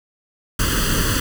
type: noise with comb filter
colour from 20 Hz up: pink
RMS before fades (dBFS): -19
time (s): 0.59-1.2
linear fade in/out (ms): 5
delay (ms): 0.65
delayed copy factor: +0.9
effects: none